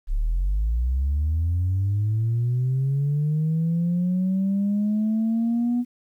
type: linear sweep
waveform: sine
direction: up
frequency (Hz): 32.7 to 245.4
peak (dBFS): -18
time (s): 0.07-5.85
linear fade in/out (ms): 50
effects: tanh soft clip ceiling -17 dBFS + 10-bit